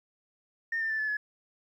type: tone with pitch steps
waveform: sine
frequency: 1824 / 1792.7 / 1761.9 / 1731.6 / 1701.9 Hz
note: A#6 / A6 / A6 / A6 / G#6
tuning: -38 / +32 / +2 / -28 / +42 cents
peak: -27 dBFS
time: 0.72-1.17 s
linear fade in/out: 5 ms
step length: 90 ms
effects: tanh soft clip ceiling -23 dBFS + 11-bit